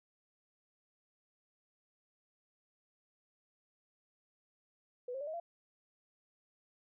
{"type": "tone with pitch steps", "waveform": "sine", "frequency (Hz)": [493.9, 535.5, 580.6, 629.5, 682.5], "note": ["B4", "C5", "D5", "D#5", "F5"], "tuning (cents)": [0, 40, -20, 20, -40], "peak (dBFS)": -38, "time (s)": [5.08, 5.4], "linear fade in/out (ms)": 5, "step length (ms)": 64, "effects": []}